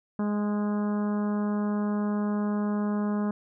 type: harmonic tone with a mistuned harmonic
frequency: 207.7 Hz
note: G#3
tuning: in tune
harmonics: 1 / 2 / 3 / 4 / 5 / 6 / 7 / 8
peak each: -25 / -36 / -39 / -42 / -41 / -44 / -48 / -51 dBFS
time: 0.19-3.31 s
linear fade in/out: 2 ms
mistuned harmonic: 8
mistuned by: -18 cents
effects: none